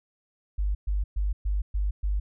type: tone bursts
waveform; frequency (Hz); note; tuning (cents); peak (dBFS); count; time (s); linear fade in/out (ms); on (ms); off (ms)
sine; 50; G1; +35; -23; 6; 0.58-2.2; 10; 170; 120
effects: none